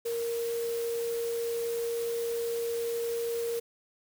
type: tone in noise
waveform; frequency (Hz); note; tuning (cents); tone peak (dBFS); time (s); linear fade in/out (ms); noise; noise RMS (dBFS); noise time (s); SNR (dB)
sine; 466.2; A#4; 0; -29; 0.05-3.6; 10; white; -43; 0.05-3.6; +11
effects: none